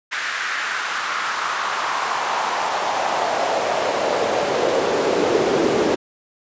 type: noise with high-pass filter sweep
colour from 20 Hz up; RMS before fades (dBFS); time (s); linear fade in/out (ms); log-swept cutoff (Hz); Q
brown; -21; 0.11-5.96; 20; 1700 to 350; 2.5
effects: resampled to 16000 Hz